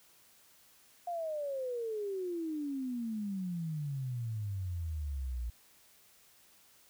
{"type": "exponential sweep", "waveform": "sine", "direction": "down", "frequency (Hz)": [712, 56.8], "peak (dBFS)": -34, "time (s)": [1.07, 5.5], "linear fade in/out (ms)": 5, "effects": ["white hiss -63 dBFS RMS until 6.89 s"]}